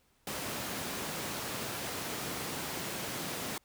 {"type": "high-pass noise", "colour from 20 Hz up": "pink", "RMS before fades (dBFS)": -38, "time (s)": [0.27, 3.58], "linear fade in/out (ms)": 2, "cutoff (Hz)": 140, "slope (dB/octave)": 12, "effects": ["pink hiss -70 dBFS RMS until 3.64 s"]}